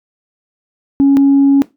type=tone pair in turn; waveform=sine; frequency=277.2 / 277.2 Hz; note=C#4 / C#4; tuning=0 / 0 cents; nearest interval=unison; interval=0 cents; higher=neither; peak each=-4 dBFS; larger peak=neither; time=1-1.17 / 1.17-1.62 s; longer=second; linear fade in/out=0 ms; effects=noise-tail reverb RT60 0.2 s tail -18 dB re dry + tanh soft clip ceiling -3 dBFS